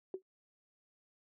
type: tone with exponential decay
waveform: sine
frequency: 376.4 Hz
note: F#4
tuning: 30 cents sharp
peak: -32 dBFS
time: 0.14-0.22 s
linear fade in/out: 1 ms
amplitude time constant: 16 ms
effects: noise-tail reverb RT60 0.1 s tail -22 dB re dry + high-pass 200 Hz 12 dB/octave